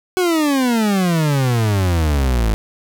40% pulse exponential sweep, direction down, 375.3 to 51.91 Hz, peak -13 dBFS, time 0.17-2.54 s, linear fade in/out 0 ms, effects none

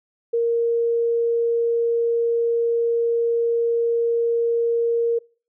sine tone, 466.2 Hz, A#4, in tune, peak -17 dBFS, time 0.33-5.19 s, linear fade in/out 10 ms, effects noise-tail reverb RT60 0.4 s tail -25 dB re dry

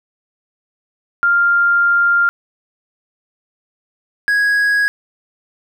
sine / triangle tone pair in turn, 1396.9 / 1657.9 Hz, F6 / G#6, 0 / -3 cents, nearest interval minor third, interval 297 cents, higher second, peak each -10 dBFS, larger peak neither, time 1.23-2.29 / 4.28-4.88 s, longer first, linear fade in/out 0 ms, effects none

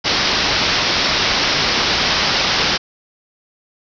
white low-pass noise, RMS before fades -17 dBFS, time 0.04-2.78 s, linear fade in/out 20 ms, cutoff 5600 Hz, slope 96 dB/octave, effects none

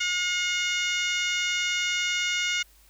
harmonic tone, 718 Hz, F5, 48 cents sharp, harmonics 2 / 3 / 4 / 5 / 6 / 7 / 8 / 9 / 10, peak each -32 / -28 / -30 / -34 / -41 / -42 / -37 / -38 / -41 dBFS, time 0-2.63 s, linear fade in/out 10 ms, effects added 50 Hz sine -57 dBFS peak until 2.89 s + white hiss -59 dBFS RMS until 2.89 s

